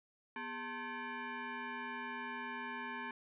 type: tone with frequency modulation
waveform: sine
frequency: 408.5 Hz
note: G#4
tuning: 29 cents flat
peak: -40 dBFS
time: 0.36-3.11 s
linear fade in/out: 2 ms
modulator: 653 Hz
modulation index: 2.9
effects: none